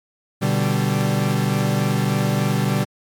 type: chord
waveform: 40% pulse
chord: G major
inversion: first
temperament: equal with one note detuned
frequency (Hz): 123.47 / 146.83 / 195.21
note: B2 / D3 / G3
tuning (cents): 0 / 0 / -7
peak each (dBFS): -21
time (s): 0.41-2.85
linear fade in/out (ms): 20
effects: MP3 96 kbps